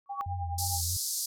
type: tone with exponential growth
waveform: sine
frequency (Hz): 1126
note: C#6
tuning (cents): +27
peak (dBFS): -26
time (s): 0.06-0.21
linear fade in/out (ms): 0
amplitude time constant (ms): 32
type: tone with tremolo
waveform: sine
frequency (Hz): 801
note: G5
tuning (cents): +37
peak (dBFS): -32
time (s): 0.09-0.81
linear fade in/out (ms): 10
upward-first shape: triangle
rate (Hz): 9.6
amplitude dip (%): 85
type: tone with vibrato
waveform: sine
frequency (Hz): 87.31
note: F2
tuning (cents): 0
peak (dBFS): -32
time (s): 0.26-0.97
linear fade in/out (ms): 5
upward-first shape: sine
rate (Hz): 3.1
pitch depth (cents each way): 75
type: band-pass noise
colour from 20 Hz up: pink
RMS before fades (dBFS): -33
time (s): 0.58-1.26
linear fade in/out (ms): 5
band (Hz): 4500 to 14000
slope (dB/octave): 48
effects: none